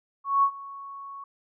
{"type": "tone with ADSR envelope", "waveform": "sine", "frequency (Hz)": 1108.7, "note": "C#6", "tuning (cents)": 0, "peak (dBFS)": -16, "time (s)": [0.24, 1.24], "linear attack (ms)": 190, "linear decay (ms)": 75, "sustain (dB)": -21, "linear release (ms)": 4, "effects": []}